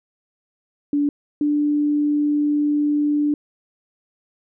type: tone pair in turn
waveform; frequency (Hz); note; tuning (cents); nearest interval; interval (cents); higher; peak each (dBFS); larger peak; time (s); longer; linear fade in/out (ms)
sine; 289.1 / 294.5; D4 / D4; -27 / +5; unison; 32; second; -16; neither; 0.93-1.09 / 1.41-3.34; second; 2
effects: none